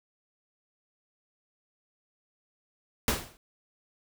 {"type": "noise with exponential decay", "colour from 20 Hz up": "pink", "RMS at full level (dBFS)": -23, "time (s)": [3.08, 3.37], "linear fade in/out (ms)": 1, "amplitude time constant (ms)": 63, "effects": []}